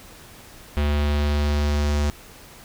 square tone with low-pass filter sweep, 73.42 Hz, D2, in tune, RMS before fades -21 dBFS, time 0.77-2.1 s, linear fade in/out 0 ms, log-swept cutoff 3200 to 6800 Hz, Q 1.5, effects pink hiss -45 dBFS RMS until 2.64 s

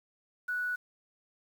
sine tone with quantisation, 1474 Hz, F#6, 7 cents flat, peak -30 dBFS, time 0.48-0.76 s, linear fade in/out 10 ms, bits 9, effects none

